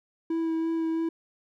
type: tone with vibrato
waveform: triangle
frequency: 326.5 Hz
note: E4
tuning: 17 cents flat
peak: -23 dBFS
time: 0.3-1.09 s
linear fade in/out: 5 ms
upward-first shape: sine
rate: 3 Hz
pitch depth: 13 cents each way
effects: none